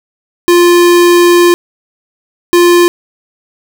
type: tone bursts at uneven times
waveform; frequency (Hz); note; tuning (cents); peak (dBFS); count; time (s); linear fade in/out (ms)
square; 349.2; F4; 0; -4; 2; 0.48-1.54 / 2.53-2.88; 0
effects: none